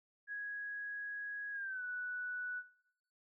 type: tone with pitch glide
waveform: sine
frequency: 1661.2 to 1480 Hz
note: G#6 to F#6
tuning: 0 to 0 cents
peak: -39 dBFS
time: 0.27-2.63 s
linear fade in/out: 50 ms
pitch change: -200 cents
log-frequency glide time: 1.52-1.83 s
effects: noise-tail reverb RT60 0.8 s tail -17 dB re dry